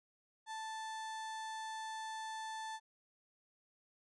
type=tone; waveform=35% pulse; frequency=880 Hz; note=A5; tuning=in tune; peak=-40 dBFS; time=0.46-2.8 s; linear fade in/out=50 ms; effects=resampled to 22050 Hz